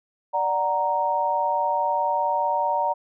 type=chord; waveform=sine; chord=D augmented; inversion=none; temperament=equal with one note detuned; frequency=587.3 / 743.4 / 932.3 Hz; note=D5 / F#5 / A#5; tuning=0 / +8 / 0 cents; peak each=-27 / -27 / -22 dBFS; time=0.33-2.94 s; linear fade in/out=20 ms; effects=none